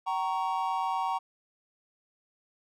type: chord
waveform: triangle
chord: G diminished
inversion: none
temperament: equal with one note detuned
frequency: 763.9 / 932.3 / 1108.7 Hz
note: G5 / Bb5 / Db6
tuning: -45 / 0 / 0 cents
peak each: -30 / -29 / -32 dBFS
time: 0.06-1.19 s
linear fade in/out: 20 ms
effects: none